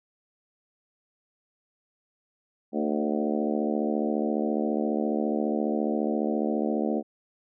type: harmonic tone with a mistuned harmonic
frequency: 74.6 Hz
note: D2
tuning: 28 cents sharp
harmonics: 3 / 4 / 5 / 6 / 7 / 8 / 9 / 10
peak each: -28 / -30 / -32 / -34 / -35 / -36 / -37 / -38 dBFS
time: 2.72-7.03 s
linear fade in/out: 50 ms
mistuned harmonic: 7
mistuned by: +16 cents
effects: none